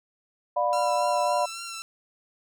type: chord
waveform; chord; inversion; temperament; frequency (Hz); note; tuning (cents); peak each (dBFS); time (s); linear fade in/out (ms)
sine; B diminished; first; just; 592.7 / 711.2 / 987.8; D5 / F5 / B5; +16 / +31 / 0; -26; 0.56-1.46; 10
type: tone with vibrato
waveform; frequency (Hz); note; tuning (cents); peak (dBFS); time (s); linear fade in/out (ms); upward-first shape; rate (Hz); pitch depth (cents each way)
10% pulse; 1355; E6; +47; -26; 0.73-1.82; 0; triangle; 3.6; 33
effects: none